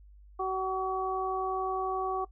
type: harmonic tone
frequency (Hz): 377.6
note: F#4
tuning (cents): +35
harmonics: 1 / 2 / 3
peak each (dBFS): -33 / -33 / -33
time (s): 0.39-2.25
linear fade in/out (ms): 10
effects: noise-tail reverb RT60 0.1 s tail -19 dB re dry + added 50 Hz sine -51 dBFS peak until 2.31 s